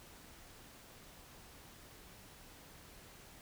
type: silence
effects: pink hiss -57 dBFS RMS until 3.41 s